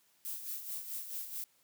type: noise with tremolo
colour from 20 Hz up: violet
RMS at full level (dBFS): -39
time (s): 0.25-1.44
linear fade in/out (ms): 0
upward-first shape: sine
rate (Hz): 4.6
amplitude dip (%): 60
effects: white hiss -70 dBFS RMS until 1.63 s + high-pass 80 Hz 12 dB/octave